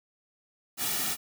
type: noise with comb filter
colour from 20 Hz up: white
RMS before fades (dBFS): -30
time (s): 0.77-1.17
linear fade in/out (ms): 50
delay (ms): 1.9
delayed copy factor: -0.6
effects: none